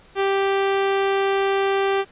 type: tone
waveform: sawtooth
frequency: 392 Hz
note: G4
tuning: in tune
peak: -14 dBFS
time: 0.15-2.05 s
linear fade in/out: 50 ms
effects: pink hiss -51 dBFS RMS until 2.11 s + resampled to 8000 Hz

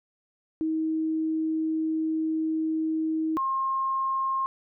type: tone pair in turn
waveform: sine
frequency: 317.5 / 1067.9 Hz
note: D#4 / C6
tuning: +35 / +35 cents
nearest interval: octave + major sixth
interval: 2100 cents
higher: second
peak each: -24 dBFS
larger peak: neither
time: 0.61-3.37 / 3.37-4.46 s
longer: first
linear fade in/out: 0 ms
effects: none

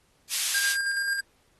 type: high-pass noise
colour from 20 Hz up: pink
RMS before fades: -28 dBFS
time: 0.29-0.77 s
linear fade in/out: 50 ms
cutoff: 3300 Hz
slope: 12 dB/octave
type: tone with tremolo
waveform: square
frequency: 1607 Hz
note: G6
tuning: 43 cents sharp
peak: -25 dBFS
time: 0.54-1.21 s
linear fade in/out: 10 ms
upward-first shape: square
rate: 9.3 Hz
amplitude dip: 30%
effects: pink hiss -66 dBFS RMS until 1.59 s + AAC 32 kbps

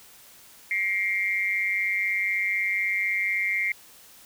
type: tone with amplitude modulation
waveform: sine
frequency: 2118 Hz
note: C7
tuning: 21 cents sharp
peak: -19 dBFS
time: 0.71-3.72 s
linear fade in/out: 2 ms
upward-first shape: sine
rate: 196 Hz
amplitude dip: 85%
effects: white hiss -51 dBFS RMS until 4.25 s

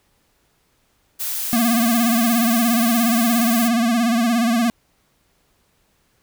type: noise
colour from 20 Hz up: blue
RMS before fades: -25 dBFS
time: 1.19-3.69 s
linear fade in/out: 20 ms
type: tone with vibrato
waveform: square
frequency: 233.1 Hz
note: A#3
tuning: in tune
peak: -16 dBFS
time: 1.53-4.7 s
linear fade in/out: 0 ms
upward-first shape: sine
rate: 17 Hz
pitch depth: 81 cents each way
effects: pink hiss -63 dBFS RMS until 6.22 s

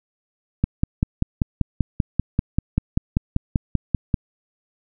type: click train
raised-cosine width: 5 ms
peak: -5 dBFS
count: 19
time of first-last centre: 0.64-4.142 s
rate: 5.14 Hz
effects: none

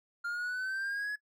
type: exponential sweep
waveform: triangle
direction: up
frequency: 1396.9 to 1700 Hz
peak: -31 dBFS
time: 0.24-1.16 s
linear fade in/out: 10 ms
effects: noise-tail reverb RT60 0.1 s tail -21 dB re dry

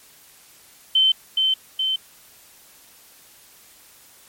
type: tone with echo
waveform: sine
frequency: 3083 Hz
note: G7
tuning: 29 cents flat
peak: -13 dBFS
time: 0.95-1.12 s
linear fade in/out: 5 ms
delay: 420 ms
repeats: 2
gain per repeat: -3 dB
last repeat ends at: 1.96 s
effects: white hiss -50 dBFS RMS until 4.28 s + MP3 64 kbps

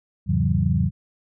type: tone cluster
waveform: sine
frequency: 80.8 / 100.6 / 135.3 / 162.5 / 186.7 Hz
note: E2 / G2 / C#3 / E3 / F#3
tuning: -34 / +45 / -42 / -24 / +16 cents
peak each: -24 dBFS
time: 0.26-0.91 s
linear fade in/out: 50 ms
effects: none

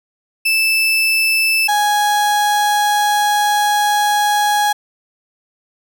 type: tone pair in turn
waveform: 35% pulse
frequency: 2637 / 830.6 Hz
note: E7 / G#5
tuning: 0 / 0 cents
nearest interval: octave + minor sixth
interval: 2000 cents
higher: first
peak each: -11 dBFS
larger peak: neither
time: 0.45-1.68 / 1.68-4.73 s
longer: second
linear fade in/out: 10 ms
effects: none

